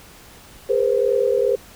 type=tone cluster; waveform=sine; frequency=410.1 / 479.8 / 522 Hz; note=G#4 / A#4 / C5; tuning=-22 / +50 / -4 cents; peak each=-20 dBFS; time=0.69-1.56 s; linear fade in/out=10 ms; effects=pink hiss -45 dBFS RMS until 1.75 s